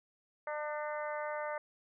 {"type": "harmonic tone with a mistuned harmonic", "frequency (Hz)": 300.2, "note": "D4", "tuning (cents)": 38, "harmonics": [2, 3, 4, 5, 6, 7], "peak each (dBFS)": [-38, -42, -44, -46, -48, -49], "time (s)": [0.47, 1.58], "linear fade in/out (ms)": 2, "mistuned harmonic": 7, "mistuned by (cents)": -44, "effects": []}